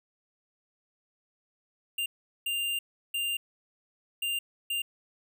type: tone bursts at uneven times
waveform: square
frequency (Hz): 2794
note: F7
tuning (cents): 0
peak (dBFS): -29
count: 5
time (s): 1.98-2.06 / 2.46-2.79 / 3.14-3.37 / 4.22-4.39 / 4.7-4.82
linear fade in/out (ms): 5
effects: none